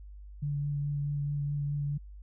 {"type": "tone with vibrato", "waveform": "sine", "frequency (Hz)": 144.2, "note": "D3", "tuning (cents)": -31, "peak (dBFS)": -29, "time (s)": [0.42, 1.98], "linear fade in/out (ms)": 10, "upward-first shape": "sine", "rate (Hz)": 4.7, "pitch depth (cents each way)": 14, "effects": ["added 50 Hz sine -44 dBFS peak until 2.22 s"]}